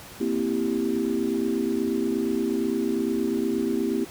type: chord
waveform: sine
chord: C dominant seventh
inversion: third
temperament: equal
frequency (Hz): 233.1 / 261.6 / 329.6 / 392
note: Bb3 / C4 / E4 / G4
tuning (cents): 0 / 0 / 0 / 0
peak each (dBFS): -28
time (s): 0.2-4.05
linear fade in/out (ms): 10
effects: pink hiss -43 dBFS RMS until 4.1 s + high-pass 60 Hz 12 dB/octave